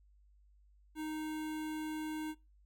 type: tone with notch filter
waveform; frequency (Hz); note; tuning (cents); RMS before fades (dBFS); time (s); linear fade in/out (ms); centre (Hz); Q
square; 310; D#4; -6; -40; 0.95-2.35; 50; 5200; 1.8
effects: noise-tail reverb RT60 0.3 s tail -26 dB re dry + added 50 Hz sine -62 dBFS peak until 2.65 s